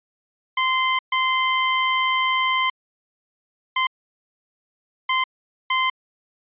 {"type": "tone bursts at uneven times", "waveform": "20% pulse", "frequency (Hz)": 1038, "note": "C6", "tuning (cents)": -14, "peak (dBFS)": -13, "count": 5, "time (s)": [[0.57, 0.99], [1.12, 2.7], [3.76, 3.87], [5.09, 5.24], [5.7, 5.9]], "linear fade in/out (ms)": 5, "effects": ["resampled to 8000 Hz"]}